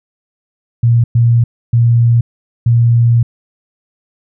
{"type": "tone bursts at uneven times", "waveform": "sine", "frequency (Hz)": 117.8, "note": "A#2", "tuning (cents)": 19, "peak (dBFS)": -6, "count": 4, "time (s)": [[0.83, 1.04], [1.15, 1.44], [1.73, 2.21], [2.66, 3.23]], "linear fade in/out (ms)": 5, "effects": []}